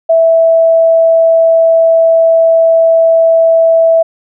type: tone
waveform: sine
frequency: 657 Hz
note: E5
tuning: 6 cents flat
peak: -4 dBFS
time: 0.09-4.03 s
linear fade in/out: 10 ms
effects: none